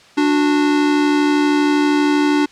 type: tone pair together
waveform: square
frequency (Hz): 293.7 / 366.3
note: D4 / F#4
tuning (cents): 0 / -17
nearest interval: major third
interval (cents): 383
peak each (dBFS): -14 / -21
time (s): 0.17-2.46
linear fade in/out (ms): 10
effects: white hiss -46 dBFS RMS until 2.51 s + low-pass 5000 Hz 12 dB/octave